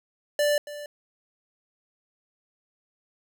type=tone with echo; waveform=square; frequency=587.3 Hz; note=D5; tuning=in tune; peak=-21 dBFS; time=0.39-0.58 s; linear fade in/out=2 ms; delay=280 ms; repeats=1; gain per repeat=-15 dB; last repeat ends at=0.86 s; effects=none